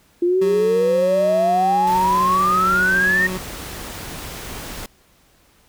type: exponential sweep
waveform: sine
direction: up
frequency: 343.3 to 1864.7 Hz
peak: -14 dBFS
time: 0.22-3.27 s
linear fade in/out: 5 ms
type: tone with vibrato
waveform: 25% pulse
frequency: 185 Hz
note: F#3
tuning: in tune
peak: -21 dBFS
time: 0.41-3.38 s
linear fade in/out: 10 ms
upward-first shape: triangle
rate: 15 Hz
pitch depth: 14 cents each way
type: noise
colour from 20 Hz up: pink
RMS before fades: -32 dBFS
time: 1.87-4.86 s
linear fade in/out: 2 ms
effects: pink hiss -56 dBFS RMS until 5.68 s